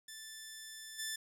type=tone with level steps; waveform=10% pulse; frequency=1760 Hz; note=A6; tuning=in tune; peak=-38 / -29 dBFS; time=0.08-1.16 s; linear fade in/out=5 ms; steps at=0.98 s; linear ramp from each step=20 ms; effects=11-bit